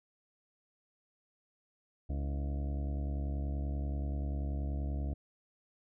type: harmonic tone with a mistuned harmonic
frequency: 70.4 Hz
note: C#2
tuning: 27 cents sharp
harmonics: 1 / 2 / 3 / 4 / 5 / 6 / 7 / 8 / 9 / 10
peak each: -33 / -42 / -47 / -46 / -52 / -59 / -56 / -58 / -53 / -56 dBFS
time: 2.09-5.14 s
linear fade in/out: 10 ms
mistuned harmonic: 5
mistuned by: -110 cents
effects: none